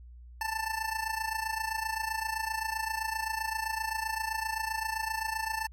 25% pulse tone with amplitude modulation, 884 Hz, A5, 8 cents sharp, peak -24 dBFS, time 0.41-5.67 s, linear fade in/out 2 ms, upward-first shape sine, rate 27.7 Hz, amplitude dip 75%, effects added 60 Hz sine -46 dBFS peak until 5.72 s + MP3 64 kbps

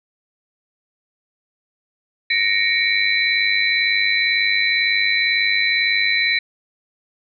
sine tone cluster, 1865 / 2221 / 2323 / 3986 Hz, A#6 / C#7 / D7 / B7, 0 / +3 / -20 / +15 cents, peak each -21 dBFS, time 2.3-6.39 s, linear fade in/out 5 ms, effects none

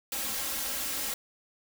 white noise with comb filter, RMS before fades -33 dBFS, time 0.12-1.14 s, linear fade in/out 2 ms, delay 3.7 ms, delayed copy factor +0.85, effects none

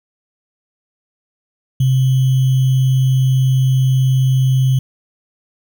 sine tone with sample-and-hold, 130.81 Hz, C3, in tune, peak -10 dBFS, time 1.8-4.79 s, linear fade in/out 5 ms, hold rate 3150 Hz, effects none

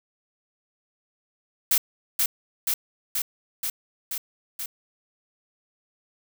blue noise with echo, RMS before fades -20 dBFS, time 1.71-1.78 s, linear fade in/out 5 ms, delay 480 ms, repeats 6, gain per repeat -2 dB, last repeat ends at 4.66 s, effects none

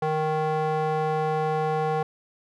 square tone with band-pass filter, 155.56 Hz, D#3, in tune, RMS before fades -25 dBFS, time 0.02-2.03 s, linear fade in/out 5 ms, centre 690 Hz, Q 1.8, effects none

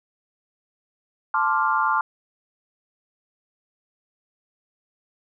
sine chord, D minor seventh, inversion second, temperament equal, 880 / 1046.5 / 1174.7 / 1396.9 Hz, A5 / C6 / D6 / F6, 0 / 0 / 0 / 0 cents, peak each -24 dBFS, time 1.34-2.01 s, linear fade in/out 2 ms, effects none

